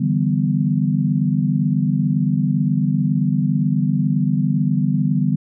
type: chord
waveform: sine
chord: E minor seventh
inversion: third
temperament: equal with one note detuned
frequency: 146.83 / 164.81 / 194.31 / 246.9 Hz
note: D3 / E3 / G3 / B3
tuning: 0 / 0 / -15 / 0 cents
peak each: -19 / -23 / -20 / -22 dBFS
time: 0-5.36 s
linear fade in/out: 10 ms
effects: none